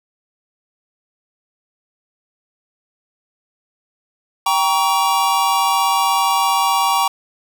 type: chord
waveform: square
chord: G diminished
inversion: none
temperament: just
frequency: 784 / 940.8 / 1128.9 Hz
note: G5 / Bb5 / Db6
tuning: 0 / +16 / +31 cents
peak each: -20 / -19 / -19 dBFS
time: 4.46-7.08 s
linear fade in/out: 5 ms
effects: none